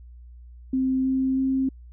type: tone with pitch steps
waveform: sine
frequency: 261.6 / 263.4 / 265.3 Hz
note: C4 / C4 / C4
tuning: 0 / +12 / +24 cents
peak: -20 dBFS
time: 0.73-1.69 s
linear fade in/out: 5 ms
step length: 320 ms
effects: added 60 Hz sine -42 dBFS peak until 1.92 s